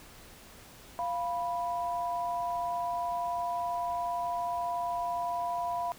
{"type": "tone pair together", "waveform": "sine", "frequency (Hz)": [695.8, 984], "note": ["F5", "B5"], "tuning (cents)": [-7, -7], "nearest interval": "tritone", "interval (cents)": 600, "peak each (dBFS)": [-32, -33], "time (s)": [0.99, 5.92], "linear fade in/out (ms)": 0, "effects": ["pink hiss -52 dBFS RMS until 5.98 s"]}